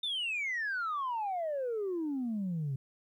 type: exponential sweep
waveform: sine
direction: down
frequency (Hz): 3655 to 130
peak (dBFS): -30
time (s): 0.03-2.76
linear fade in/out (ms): 5
effects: tanh soft clip ceiling -29 dBFS + 12-bit